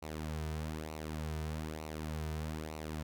sawtooth tone with flanger, 77.78 Hz, D#2, in tune, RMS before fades -40 dBFS, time 0.02-3.03 s, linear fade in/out 10 ms, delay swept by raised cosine 0.59 to 3.69 ms, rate 1.1 Hz, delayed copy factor -0.65, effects none

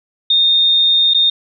sine tone with dropouts, 3664 Hz, A#7, 31 cents flat, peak -9 dBFS, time 0.3-1.3 s, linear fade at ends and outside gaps 5 ms, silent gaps 1.137-1.145 s, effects none

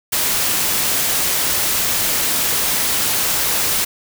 white noise, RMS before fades -18 dBFS, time 0.12-3.85 s, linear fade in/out 10 ms, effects none

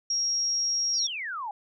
sine tone, 5600 Hz, F8, 4 cents sharp, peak -24 dBFS, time 0.1-1.07 s, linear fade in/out 5 ms
sine exponential sweep, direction down, 5490 to 790 Hz, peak -31 dBFS, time 0.93-1.51 s, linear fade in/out 2 ms
effects none

